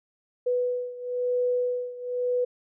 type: beating tone pair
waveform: sine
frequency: 493.9 / 494.9 Hz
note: B4 / B4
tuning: 0 / +4 cents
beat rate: 1 Hz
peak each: -26 / -29 dBFS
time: 0.46-2.45 s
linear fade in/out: 10 ms
effects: none